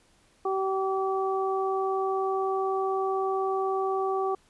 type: harmonic tone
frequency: 384 Hz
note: G4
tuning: 36 cents flat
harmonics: 1 / 2 / 3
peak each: -27 / -30 / -32 dBFS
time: 0.45-4.35 s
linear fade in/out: 5 ms
effects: pink hiss -63 dBFS RMS until 4.49 s + resampled to 24000 Hz